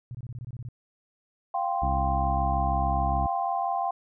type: tone bursts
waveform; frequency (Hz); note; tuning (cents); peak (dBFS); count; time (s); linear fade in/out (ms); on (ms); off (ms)
sine; 121.8; B2; -24; -34; 10; 0.11-0.687; 0; 37; 23
type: chord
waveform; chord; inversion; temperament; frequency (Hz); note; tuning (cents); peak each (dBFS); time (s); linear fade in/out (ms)
sine; F suspended second; none; equal; 698.5 / 784 / 1046.5; F5 / G5 / C6; 0 / 0 / 0; -29 / -28 / -32; 1.54-3.91; 5
type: harmonic tone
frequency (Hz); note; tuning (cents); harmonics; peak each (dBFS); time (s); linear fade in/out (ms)
66.8; C2; +36; 1 / 2 / 3 / 4 / 5; -27 / -33 / -37 / -39 / -41; 1.82-3.27; 5
effects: none